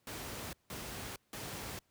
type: noise bursts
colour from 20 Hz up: pink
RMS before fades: -43 dBFS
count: 3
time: 0.07-1.79 s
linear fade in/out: 2 ms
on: 460 ms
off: 170 ms
effects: pink hiss -75 dBFS RMS until 1.9 s + high-pass 60 Hz 12 dB/octave